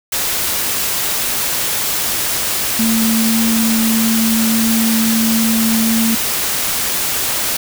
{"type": "tone in noise", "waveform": "sine", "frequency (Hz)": 224.8, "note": "A3", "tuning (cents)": 37, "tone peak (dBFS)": -13, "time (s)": [2.79, 6.15], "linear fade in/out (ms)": 5, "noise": "white", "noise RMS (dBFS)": -18, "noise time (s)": [0.12, 7.57], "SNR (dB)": 2, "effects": []}